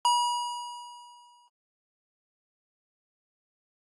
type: tone with exponential decay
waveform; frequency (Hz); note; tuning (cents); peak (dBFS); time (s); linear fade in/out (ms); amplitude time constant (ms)
square; 964; B5; -42; -20; 0.05-1.48; 1; 310
effects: AAC 32 kbps